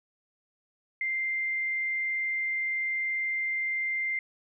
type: tone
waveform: sine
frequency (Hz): 2093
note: C7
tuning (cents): 0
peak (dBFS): -27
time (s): 1.01-4.19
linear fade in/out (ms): 2
effects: none